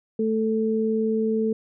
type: tone pair together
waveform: sine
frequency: 219.8 / 440.8 Hz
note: A3 / A4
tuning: -2 / +3 cents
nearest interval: octave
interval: 1205 cents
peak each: -23 dBFS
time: 0.19-1.53 s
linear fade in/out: 5 ms
effects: none